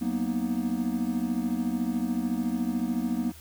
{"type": "chord", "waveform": "triangle", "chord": "B major seventh", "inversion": "second", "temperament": "equal", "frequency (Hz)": [185, 233.1, 246.9, 311.1], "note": ["F#3", "A#3", "B3", "D#4"], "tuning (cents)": [0, 0, 0, 0], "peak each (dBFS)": [-33, -27, -28, -33], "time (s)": [0.01, 3.32], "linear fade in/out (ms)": 10, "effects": ["added 79 Hz sine -48 dBFS peak until 3.4 s", "white hiss -51 dBFS RMS until 3.4 s"]}